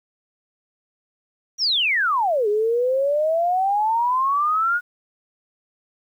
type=exponential two-way sweep; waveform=sine; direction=down then up; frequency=5920 to 408.2 to 1463 Hz; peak=-17 dBFS; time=1.58-4.81 s; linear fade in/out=50 ms; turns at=2.48 s; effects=9-bit